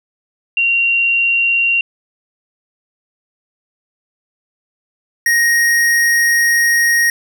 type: tone pair in turn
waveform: sine / square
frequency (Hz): 2758 / 1872.4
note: F7 / A#6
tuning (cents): -22 / +7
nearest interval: perfect fifth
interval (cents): 671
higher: first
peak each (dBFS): -11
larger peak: neither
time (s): 0.57-1.81 / 5.26-7.1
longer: second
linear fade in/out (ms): 2
effects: none